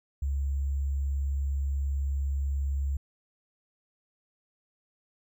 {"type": "tone with sample-and-hold", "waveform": "sine", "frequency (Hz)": 69.3, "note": "C#2", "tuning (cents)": 0, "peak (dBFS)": -26, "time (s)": [0.22, 2.97], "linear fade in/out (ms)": 5, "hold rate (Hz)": 7350, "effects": []}